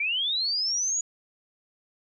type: linear sweep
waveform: sine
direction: up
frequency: 2268 to 6860 Hz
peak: -24 dBFS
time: 0-1.01 s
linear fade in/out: 5 ms
effects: none